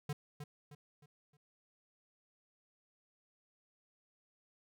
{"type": "tone with echo", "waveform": "square", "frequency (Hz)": 146.83, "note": "D3", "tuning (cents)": 0, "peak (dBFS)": -36, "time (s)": [0.09, 0.13], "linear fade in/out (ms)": 5, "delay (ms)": 310, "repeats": 4, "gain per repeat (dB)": -8, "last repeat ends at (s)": 1.37, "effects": []}